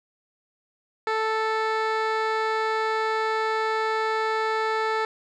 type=tone with low-pass filter; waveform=15% pulse; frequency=440 Hz; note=A4; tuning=in tune; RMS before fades=-25 dBFS; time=1.07-5.05 s; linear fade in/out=2 ms; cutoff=3100 Hz; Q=0.88; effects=none